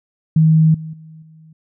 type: tone with level steps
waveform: sine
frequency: 158.6 Hz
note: D#3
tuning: 33 cents sharp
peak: -8 / -26 / -36 / -41 dBFS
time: 0.36-1.53 s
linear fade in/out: 5 ms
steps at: 0.74 / 0.93 / 1.22 s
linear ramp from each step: 5 ms
effects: none